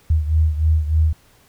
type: beating tone pair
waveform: sine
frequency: 77.78 / 81.08 Hz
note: D#2 / E2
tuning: 0 / -28 cents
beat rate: 3.3 Hz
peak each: -15 / -20 dBFS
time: 0.1-1.13 s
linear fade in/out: 5 ms
effects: pink hiss -54 dBFS RMS until 1.48 s